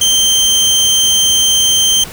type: tone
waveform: 25% pulse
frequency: 3136 Hz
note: G7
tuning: in tune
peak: -5 dBFS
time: 0.01-2.04 s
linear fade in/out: 5 ms
effects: pink hiss -30 dBFS RMS until 2.12 s